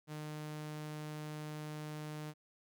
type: tone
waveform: sawtooth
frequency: 152.1 Hz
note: D#3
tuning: 39 cents flat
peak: -38 dBFS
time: 0.07-2.34 s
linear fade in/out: 50 ms
effects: none